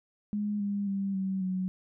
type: tone with pitch steps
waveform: sine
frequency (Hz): 207.7 / 202 / 196.5 / 191.12 / 185.9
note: G#3 / G#3 / G3 / G3 / F#3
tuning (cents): 0 / -48 / +4 / -44 / +8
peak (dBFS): -28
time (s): 0.33-1.68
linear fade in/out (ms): 0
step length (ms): 270
effects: none